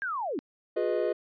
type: linear sweep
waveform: sine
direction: down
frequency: 1643 to 242.1 Hz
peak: -29 dBFS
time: 0.02-0.39 s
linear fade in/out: 0 ms
type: chord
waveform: triangle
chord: F half-diminished seventh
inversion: none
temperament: equal with one note detuned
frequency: 357.4 / 415.3 / 493.9 / 622.3 Hz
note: F4 / Ab4 / Cb5 / Eb5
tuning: +40 / 0 / 0 / 0 cents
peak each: -29 dBFS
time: 0.76-1.13 s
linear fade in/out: 10 ms
effects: resampled to 11025 Hz